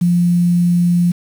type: tone with quantisation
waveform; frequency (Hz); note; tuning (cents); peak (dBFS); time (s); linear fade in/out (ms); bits
sine; 174.61; F3; 0; -10; 0.01-1.12; 10; 6
effects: none